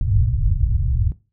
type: low-pass noise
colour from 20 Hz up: white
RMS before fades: -18 dBFS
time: 0.01-1.12 s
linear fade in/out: 2 ms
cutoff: 120 Hz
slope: 48 dB/octave
effects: noise-tail reverb RT60 0.3 s tail -18 dB re dry